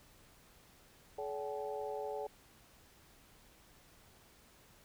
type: harmonic tone with a mistuned harmonic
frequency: 142.6 Hz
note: C#3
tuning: 49 cents sharp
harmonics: 3 / 4 / 5 / 6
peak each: -41 / -43 / -45 / -47 dBFS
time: 1.18-2.27 s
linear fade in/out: 5 ms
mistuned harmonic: 5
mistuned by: +120 cents
effects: pink hiss -63 dBFS RMS until 4.84 s